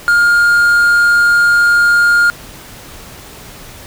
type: tone with quantisation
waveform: triangle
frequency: 1413 Hz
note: F6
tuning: 20 cents sharp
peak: -5 dBFS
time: 0.08-2.3 s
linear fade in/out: 0 ms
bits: 5
effects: pink hiss -34 dBFS RMS until 3.86 s